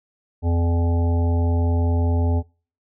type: harmonic tone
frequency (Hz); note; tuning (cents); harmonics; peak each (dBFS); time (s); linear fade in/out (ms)
85; F2; -46; 1 / 3 / 5 / 7 / 9 / 10; -17 / -27 / -31 / -34 / -36 / -37; 0.42-2.43; 50
effects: noise-tail reverb RT60 0.4 s tail -24 dB re dry